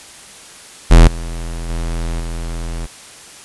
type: tone with level steps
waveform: square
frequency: 41.69 Hz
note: E1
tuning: 20 cents sharp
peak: -3 / -23 / -19 / -22 dBFS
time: 0.9-2.87 s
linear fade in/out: 20 ms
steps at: 1.07 / 1.69 / 2.2 s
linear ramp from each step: 5 ms
effects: white hiss -38 dBFS RMS until 3.44 s + resampled to 24000 Hz